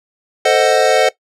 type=chord; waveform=square; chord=A diminished seventh; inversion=none; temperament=equal with one note detuned; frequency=444.3 / 523.3 / 622.3 / 740 Hz; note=A4 / C5 / Eb5 / Gb5; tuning=+17 / 0 / 0 / 0 cents; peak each=-16 dBFS; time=0.45-1.09 s; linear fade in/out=5 ms; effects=noise-tail reverb RT60 0.1 s tail -18 dB re dry + low-pass 8000 Hz 12 dB/octave